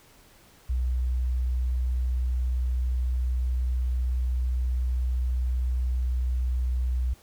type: tone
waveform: sine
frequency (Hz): 62.3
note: B1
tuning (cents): +16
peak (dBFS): -23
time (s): 0.69-7.14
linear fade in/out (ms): 10
effects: pink hiss -56 dBFS RMS until 7.22 s